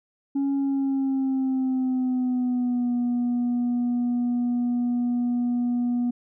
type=tone with pitch glide; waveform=sine; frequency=277.2 to 242.7 Hz; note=C#4 to B3; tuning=0 to -30 cents; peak=-19 dBFS; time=0.35-6.11 s; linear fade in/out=10 ms; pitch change=-230 cents; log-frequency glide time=0.54-2.93 s; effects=tanh soft clip ceiling -20 dBFS